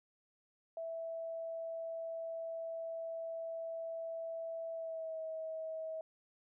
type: tone with pitch glide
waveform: sine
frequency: 658 to 640.7 Hz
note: E5 to E5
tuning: -3 to -49 cents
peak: -39 dBFS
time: 0.77-6.01 s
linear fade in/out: 2 ms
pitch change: -46 cents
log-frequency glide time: 4.73-5.2 s
effects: none